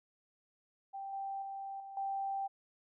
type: tone with level steps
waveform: sine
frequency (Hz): 784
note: G5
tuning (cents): 0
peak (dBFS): -40 / -37 / -40 / -45 / -34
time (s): 0.93-2.48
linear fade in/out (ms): 20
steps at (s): 1.13 / 1.42 / 1.8 / 1.97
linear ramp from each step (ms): 2
effects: none